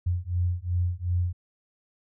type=beating tone pair; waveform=sine; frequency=87.31 / 90.01 Hz; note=F2 / F#2; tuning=0 / -47 cents; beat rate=2.7 Hz; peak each=-27 dBFS; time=0.06-1.33 s; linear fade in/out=10 ms; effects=none